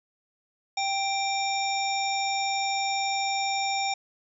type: harmonic tone with a mistuned harmonic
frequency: 786 Hz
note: G5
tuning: 4 cents sharp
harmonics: 1 / 3 / 5 / 7 / 9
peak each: -27 / -32 / -34 / -35 / -37 dBFS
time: 0.77-3.94 s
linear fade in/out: 5 ms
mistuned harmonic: 5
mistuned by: -110 cents
effects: none